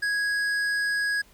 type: tone with hard clipping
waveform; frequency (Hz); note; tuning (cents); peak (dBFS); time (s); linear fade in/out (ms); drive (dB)
sine; 1659; G#6; -2; -25; 0.02-1.22; 10; 9
effects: pink hiss -57 dBFS RMS until 1.33 s